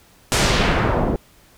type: noise with low-pass filter sweep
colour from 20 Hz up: pink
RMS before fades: -18 dBFS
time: 0.32-1.16 s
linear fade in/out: 0 ms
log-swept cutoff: 10000 to 490 Hz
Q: 1
effects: pink hiss -52 dBFS RMS until 1.57 s